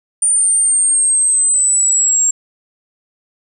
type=linear sweep; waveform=sine; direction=down; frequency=9090 to 7490 Hz; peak=-10 dBFS; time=0.22-2.31 s; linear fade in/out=5 ms; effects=none